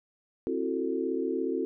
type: chord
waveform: sine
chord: F# half-diminished seventh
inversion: second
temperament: just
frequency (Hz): 266.4 / 333 / 370 / 444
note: C4 / E4 / F#4 / A4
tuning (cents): +31 / +18 / 0 / +16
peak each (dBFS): -33 / -33 / -32 / -33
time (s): 0.47-1.65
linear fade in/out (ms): 0
effects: none